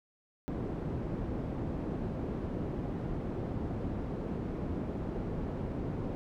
white low-pass noise, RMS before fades -36 dBFS, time 0.48-6.15 s, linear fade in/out 0 ms, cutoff 300 Hz, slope 12 dB/octave, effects none

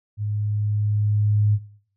sine tone with level ramp, 104.7 Hz, G#2, 15 cents sharp, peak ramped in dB -23 to -15 dBFS, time 0.17-1.59 s, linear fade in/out 50 ms, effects noise-tail reverb RT60 0.6 s tail -20 dB re dry

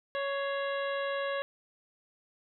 harmonic tone with a mistuned harmonic, 556 Hz, C#5, 5 cents sharp, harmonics 1 / 2 / 3 / 4 / 5 / 6 / 7, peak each -32 / -38 / -38 / -46 / -45 / -47 / -49 dBFS, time 0.15-1.42 s, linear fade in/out 0 ms, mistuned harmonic 4, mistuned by -100 cents, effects none

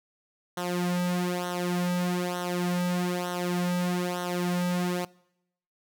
sawtooth tone with flanger, 177.9 Hz, F3, 32 cents sharp, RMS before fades -28 dBFS, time 0.57-5.05 s, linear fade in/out 5 ms, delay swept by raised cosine 0.41 to 2.81 ms, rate 1.1 Hz, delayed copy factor -0.75, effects noise-tail reverb RT60 0.8 s tail -23 dB re dry

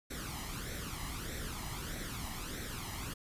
pink noise with flanger, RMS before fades -41 dBFS, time 0.1-3.14 s, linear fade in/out 10 ms, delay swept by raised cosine 0.51 to 1.01 ms, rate 1.6 Hz, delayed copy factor +0.65, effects resampled to 32000 Hz

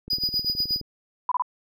click train, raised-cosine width 3 ms, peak -26 dBFS, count 15, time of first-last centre 0.08-0.813 s, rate 19.1 Hz
triangle tone with tremolo, 4935 Hz, D#8, 15 cents flat, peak -19 dBFS, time 0.1-0.81 s, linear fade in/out 5 ms, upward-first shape sine, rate 8.3 Hz, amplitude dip 80%
sine tone bursts, 995 Hz, B5, 13 cents sharp, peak -20 dBFS, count 3, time 1.29-1.422 s, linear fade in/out 2 ms, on 26 ms, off 27 ms
effects none

